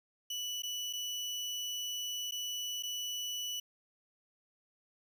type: tone with dropouts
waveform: 30% pulse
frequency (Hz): 2960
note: F#7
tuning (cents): 0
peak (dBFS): -33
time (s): 0.3-3.6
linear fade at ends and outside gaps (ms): 5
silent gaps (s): 0.622-0.633 / 0.929-0.933 / 2.311-2.32 / 2.826-2.833
effects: none